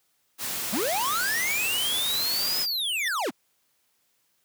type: noise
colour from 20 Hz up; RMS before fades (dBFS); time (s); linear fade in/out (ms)
white; -31; 0.38-2.67; 50
type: linear two-way sweep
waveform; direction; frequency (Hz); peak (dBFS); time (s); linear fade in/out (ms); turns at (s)
square; up then down; 163.6 to 5150 to 163.6; -26; 0.72-3.31; 20; 2.61
type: tone with exponential growth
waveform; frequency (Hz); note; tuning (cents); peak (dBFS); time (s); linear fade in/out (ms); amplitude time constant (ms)
sine; 3519; A7; 0; -25; 2.95-3.08; 1; 28
effects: white hiss -70 dBFS RMS until 4.44 s + high-pass 80 Hz 12 dB/octave